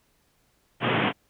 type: band-pass noise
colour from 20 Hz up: pink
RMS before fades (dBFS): -24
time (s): 0.8-1.13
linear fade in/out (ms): 50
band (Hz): 110 to 3300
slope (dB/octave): 96
effects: pink hiss -67 dBFS RMS until 1.29 s